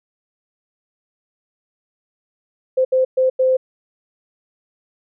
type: tone bursts at uneven times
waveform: sine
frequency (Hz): 518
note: C5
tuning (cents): -17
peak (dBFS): -12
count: 4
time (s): 2.77-2.85 / 2.92-3.05 / 3.17-3.3 / 3.39-3.57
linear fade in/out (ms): 10
effects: none